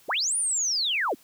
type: linear two-way sweep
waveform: sine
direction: up then down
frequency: 168 to 9700 to 168 Hz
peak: -23 dBFS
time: 0.08-1.15 s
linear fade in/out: 20 ms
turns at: 0.37 s
effects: white hiss -57 dBFS RMS until 1.23 s